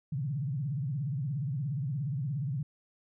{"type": "tone with vibrato", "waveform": "sine", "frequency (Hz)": 138.59, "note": "C#3", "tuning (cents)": 0, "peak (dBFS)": -30, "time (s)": [0.12, 2.63], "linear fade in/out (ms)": 5, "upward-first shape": "triangle", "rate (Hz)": 17, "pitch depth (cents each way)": 290, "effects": []}